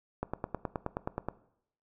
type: click train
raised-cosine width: 1 ms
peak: -18 dBFS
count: 11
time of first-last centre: 0.23-1.286 s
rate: 9.47 Hz
effects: noise-tail reverb RT60 0.7 s tail -18 dB re dry

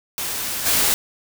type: noise with level steps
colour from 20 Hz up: white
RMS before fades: -26 / -18 dBFS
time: 0.18-0.94 s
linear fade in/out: 0 ms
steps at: 0.65 s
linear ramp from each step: 20 ms
effects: none

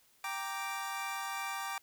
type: chord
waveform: 25% pulse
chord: G minor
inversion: none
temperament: equal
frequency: 784 / 932.3 / 1174.7 Hz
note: G5 / Bb5 / D6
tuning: 0 / 0 / 0 cents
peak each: -37 / -39 / -36 dBFS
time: 0.24-1.78 s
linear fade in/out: 2 ms
effects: white hiss -67 dBFS RMS until 1.82 s

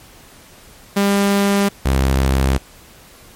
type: tone pair in turn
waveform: sawtooth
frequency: 200 / 66.61 Hz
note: G3 / C2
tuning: +35 / +32 cents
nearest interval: octave + perfect fifth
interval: 1903 cents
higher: first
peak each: -9 dBFS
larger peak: neither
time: 0.96-1.69 / 1.85-2.58 s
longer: neither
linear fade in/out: 10 ms
effects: pink hiss -44 dBFS RMS until 3.35 s + MP3 64 kbps

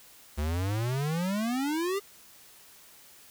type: exponential sweep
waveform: square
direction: up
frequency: 71.1 to 410.3 Hz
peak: -28 dBFS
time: 0.37-2 s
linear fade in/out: 20 ms
effects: white hiss -54 dBFS RMS until 3.3 s

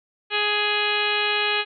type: harmonic tone with a mistuned harmonic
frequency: 416.9 Hz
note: G#4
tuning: 7 cents sharp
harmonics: 1 / 2 / 3 / 4 / 5 / 6 / 7 / 8 / 9 / 10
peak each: -29 / -30 / -31 / -28 / -32 / -25 / -28 / -30 / -35 / -35 dBFS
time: 0.3-1.65 s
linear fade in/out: 50 ms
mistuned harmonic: 9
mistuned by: +39 cents
effects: none

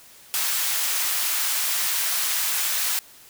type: high-pass noise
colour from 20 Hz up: white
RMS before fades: -24 dBFS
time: 0.34-2.99 s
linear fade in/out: 0 ms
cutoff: 980 Hz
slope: 12 dB/octave
effects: white hiss -49 dBFS RMS until 3.29 s

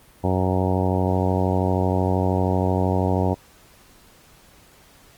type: harmonic tone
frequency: 92.9 Hz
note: F#2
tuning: 7 cents sharp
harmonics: 1 / 2 / 3 / 4 / 5 / 6 / 7 / 8 / 9 / 10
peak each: -22 / -25 / -27 / -28 / -29 / -30 / -30 / -31 / -32 / -32 dBFS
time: 0.23-3.35 s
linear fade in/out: 20 ms
effects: pink hiss -52 dBFS RMS until 5.17 s + Opus 32 kbps

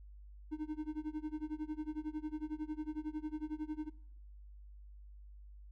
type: tone with tremolo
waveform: triangle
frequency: 306.8 Hz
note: D#4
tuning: 24 cents flat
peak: -33 dBFS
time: 0.51-3.9 s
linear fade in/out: 20 ms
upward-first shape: sine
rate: 11 Hz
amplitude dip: 95%
effects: noise-tail reverb RT60 0.8 s tail -23 dB re dry + added 50 Hz sine -51 dBFS peak until 5.71 s

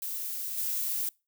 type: noise with level steps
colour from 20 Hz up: violet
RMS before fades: -35 / -31 dBFS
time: 0.02-1.09 s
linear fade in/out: 2 ms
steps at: 0.57 s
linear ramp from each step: 10 ms
effects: noise-tail reverb RT60 0.3 s tail -26 dB re dry

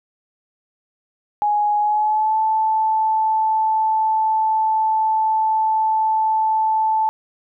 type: tone with pitch glide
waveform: sine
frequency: 834 to 876 Hz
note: G#5 to A5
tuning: +7 to -8 cents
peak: -15 dBFS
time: 1.42-7.09 s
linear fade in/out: 0 ms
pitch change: +85 cents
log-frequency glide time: 1.79-2.38 s
effects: none

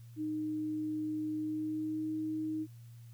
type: tone with pitch glide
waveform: sine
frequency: 308.2 to 312.5 Hz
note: D#4 to D#4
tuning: -16 to +8 cents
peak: -33 dBFS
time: 0.16-2.67 s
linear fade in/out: 50 ms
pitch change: +24 cents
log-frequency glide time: 1.36-2.12 s
effects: added 117 Hz sine -49 dBFS peak until 3.13 s + white hiss -68 dBFS RMS until 3.13 s

